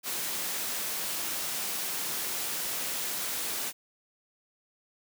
white high-pass noise, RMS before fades -33 dBFS, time 0.03-3.73 s, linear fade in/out 50 ms, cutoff 150 Hz, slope 12 dB/octave, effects none

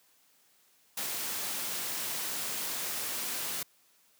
white noise, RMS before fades -35 dBFS, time 0.97-3.63 s, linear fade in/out 5 ms, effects white hiss -66 dBFS RMS until 4.19 s + high-pass 150 Hz 12 dB/octave

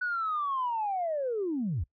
sine linear sweep, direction down, 1491 to 64.3 Hz, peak -27 dBFS, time 0.01-1.84 s, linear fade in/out 10 ms, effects noise-tail reverb RT60 0.1 s tail -22 dB re dry + tanh soft clip ceiling -23 dBFS

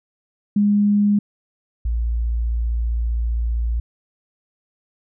sine tone pair in turn, 205.4 / 57.64 Hz, G#3 / A#1, -19 / -19 cents, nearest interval octave + minor seventh, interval 2200 cents, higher first, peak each -13 / -18 dBFS, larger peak first, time 0.56-1.19 / 1.85-3.8 s, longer second, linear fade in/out 5 ms, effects none

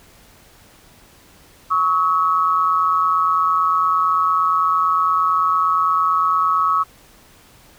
sine tone pair together, 1116 / 1284.8 Hz, C#6 / E6, +11 / -45 cents, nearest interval major second, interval 244 cents, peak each -17 dBFS, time 1.7-6.84 s, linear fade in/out 20 ms, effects pink hiss -49 dBFS RMS until 7.78 s

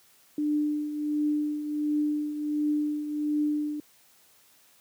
sine tone with tremolo, 298.3 Hz, D4, 27 cents sharp, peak -22 dBFS, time 0.38-3.8 s, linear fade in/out 2 ms, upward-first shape triangle, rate 1.4 Hz, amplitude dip 65%, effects white hiss -60 dBFS RMS until 4.8 s + high-pass 100 Hz 12 dB/octave

